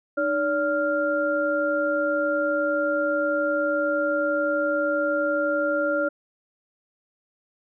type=tone cluster; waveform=sine; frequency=305.2 / 573 / 1394 Hz; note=D#4 / D5 / F6; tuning=-33 / -43 / -4 cents; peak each=-28 / -23 / -26 dBFS; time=0.17-6.09 s; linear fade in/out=10 ms; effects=none